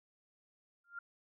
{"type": "tone with exponential growth", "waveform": "sine", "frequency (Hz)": 1396, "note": "F6", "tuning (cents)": -1, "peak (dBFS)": -38, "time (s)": [0.84, 0.99], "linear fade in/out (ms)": 5, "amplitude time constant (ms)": 32, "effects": []}